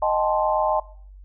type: chord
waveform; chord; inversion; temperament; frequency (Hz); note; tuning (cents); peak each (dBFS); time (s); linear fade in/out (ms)
sine; A half-diminished seventh; second; equal with one note detuned; 622.3 / 784 / 871.4 / 1046.5; Eb5 / G5 / A5 / C6; 0 / 0 / -17 / 0; -22 / -26 / -23 / -26; 0.02-0.8; 5
effects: noise-tail reverb RT60 0.5 s tail -19 dB re dry + added 48 Hz sine -41 dBFS peak until 1.24 s